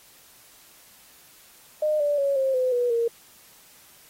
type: tone with pitch steps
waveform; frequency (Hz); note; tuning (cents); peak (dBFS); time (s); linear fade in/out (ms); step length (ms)
sine; 610 / 583.1 / 557.4 / 532.9 / 509.4 / 487 / 465.5; D#5 / D5 / C#5 / C5 / C5 / B4 / A#4; -34 / -13 / +9 / +32 / -46 / -24 / -2; -20; 1.82-3.08; 5; 180
effects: white hiss -53 dBFS RMS until 4.09 s + AAC 48 kbps